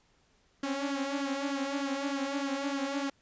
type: tone with flanger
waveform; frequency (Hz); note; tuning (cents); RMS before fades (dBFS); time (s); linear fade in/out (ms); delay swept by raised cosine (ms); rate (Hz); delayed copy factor
sawtooth; 277.2; C#4; 0; -33; 0.63-3.1; 5; 0.61 to 5.81; 3.3; +0.6
effects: pink hiss -68 dBFS RMS until 3.21 s + resampled to 16000 Hz